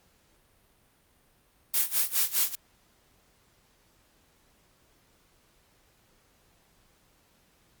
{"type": "noise with tremolo", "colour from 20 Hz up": "blue", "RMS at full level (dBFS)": -23, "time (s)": [1.74, 2.55], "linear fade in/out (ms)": 0, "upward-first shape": "sine", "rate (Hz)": 4.9, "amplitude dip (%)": 90, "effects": ["pink hiss -65 dBFS RMS until 7.8 s", "Opus 48 kbps"]}